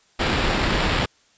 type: noise with sample-and-hold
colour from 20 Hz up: pink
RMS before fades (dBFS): -21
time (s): 0.19-1.06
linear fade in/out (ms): 10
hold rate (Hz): 6300
effects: white hiss -59 dBFS RMS until 1.37 s + resampled to 16000 Hz